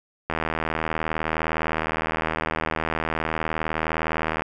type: click train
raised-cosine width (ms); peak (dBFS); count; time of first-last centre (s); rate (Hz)
0.5; -9; 329; 0.3-4.421; 79.6
effects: none